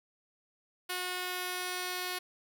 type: tone pair together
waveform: 5% pulse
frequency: 363.2 / 1453 Hz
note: F#4 / F#6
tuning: -32 / -32 cents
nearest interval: 2 octaves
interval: 2400 cents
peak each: -23 / -33 dBFS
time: 0.89-2.19 s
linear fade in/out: 10 ms
effects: none